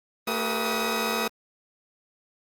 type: tone cluster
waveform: 15% pulse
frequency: 224.1 / 387.3 / 486.2 / 1263 Hz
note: A3 / G4 / B4 / D#6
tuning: +32 / -21 / -27 / +26 cents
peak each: -23 / -27 / -25 / -23 dBFS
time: 0.27-1.28 s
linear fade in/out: 5 ms
effects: Opus 32 kbps